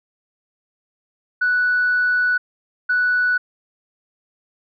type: tone pair in turn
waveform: sine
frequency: 1480 / 1480 Hz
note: F#6 / F#6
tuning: 0 / 0 cents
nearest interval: unison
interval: 0 cents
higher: neither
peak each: -14 / -14 dBFS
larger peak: neither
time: 1.41-2.38 / 2.89-3.38 s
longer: first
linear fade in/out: 10 ms
effects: tanh soft clip ceiling -11 dBFS